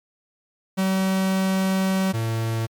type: tone pair in turn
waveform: 45% pulse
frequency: 190.3 / 113.01 Hz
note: F#3 / A2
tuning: +49 / +47 cents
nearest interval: major sixth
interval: 902 cents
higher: first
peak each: -19 / -22 dBFS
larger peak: first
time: 0.77-2.13 / 2.13-2.67 s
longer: first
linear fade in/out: 20 ms
effects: MP3 96 kbps